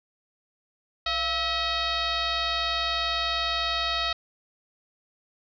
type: tone with frequency modulation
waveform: sine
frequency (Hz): 2546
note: D#7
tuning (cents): +39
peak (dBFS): -24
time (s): 1.06-4.13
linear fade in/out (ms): 5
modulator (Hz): 621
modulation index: 3.1
effects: none